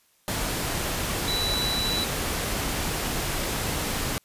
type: tone in noise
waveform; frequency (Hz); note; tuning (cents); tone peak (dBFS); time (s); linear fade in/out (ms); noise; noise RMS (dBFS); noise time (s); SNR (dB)
sine; 3951; B7; 0; -26; 1.28-2.04; 0; pink; -28; 0.28-4.18; -1
effects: white hiss -64 dBFS RMS until 4.24 s + resampled to 32000 Hz